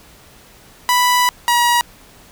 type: tone pair in turn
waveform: sawtooth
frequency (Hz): 987.8 / 958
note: B5 / A#5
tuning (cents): 0 / +47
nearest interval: minor second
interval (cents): 53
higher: first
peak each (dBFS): -8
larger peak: neither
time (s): 0.89-1.29 / 1.48-1.81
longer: first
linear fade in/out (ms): 0
effects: pink hiss -45 dBFS RMS until 2.31 s